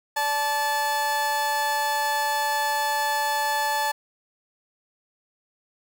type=tone pair together; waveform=30% pulse; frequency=580.7 / 870 Hz; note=D5 / A5; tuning=-20 / -20 cents; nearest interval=perfect fifth; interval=700 cents; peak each=-30 / -20 dBFS; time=0.16-3.92 s; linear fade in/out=10 ms; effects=10-bit